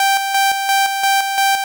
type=tone with tremolo; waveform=sawtooth; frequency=784 Hz; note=G5; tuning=in tune; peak=-8 dBFS; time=0-1.64 s; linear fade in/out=2 ms; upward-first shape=square; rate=2.9 Hz; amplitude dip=50%; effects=none